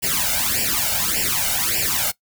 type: noise with flanger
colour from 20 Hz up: white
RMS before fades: -21 dBFS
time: 0.02-2.12 s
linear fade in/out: 20 ms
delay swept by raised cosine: 0.39 to 1.39 ms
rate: 1.7 Hz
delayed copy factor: +0.95
effects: noise-tail reverb RT60 0.1 s tail -20 dB re dry